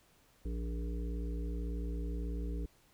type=harmonic tone with a mistuned harmonic; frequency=58.27 Hz; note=A#1; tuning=in tune; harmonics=1 / 3 / 5 / 7 / 8; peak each=-35 / -45 / -46 / -50 / -52 dBFS; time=0.45-2.66 s; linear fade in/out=5 ms; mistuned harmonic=1; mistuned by=-48 cents; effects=pink hiss -67 dBFS RMS until 2.93 s